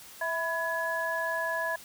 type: tone cluster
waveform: sine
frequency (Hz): 656 / 993 / 1688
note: E5 / B5 / G#6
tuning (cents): -9 / +9 / +28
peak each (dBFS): -33 / -34 / -31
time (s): 0.21-1.76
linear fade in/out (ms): 5
effects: white hiss -49 dBFS RMS until 1.84 s